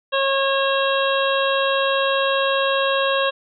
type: harmonic tone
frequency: 545 Hz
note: C#5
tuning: 29 cents flat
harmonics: 1 / 2 / 3 / 5 / 6 / 7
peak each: -20 / -23 / -25 / -27 / -28 / -28 dBFS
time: 0.12-3.31 s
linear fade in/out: 20 ms
effects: none